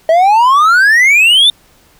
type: exponential sweep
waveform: triangle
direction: up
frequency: 632 to 3641 Hz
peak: -3 dBFS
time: 0.09-1.5 s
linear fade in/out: 2 ms
effects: pink hiss -48 dBFS RMS until 1.99 s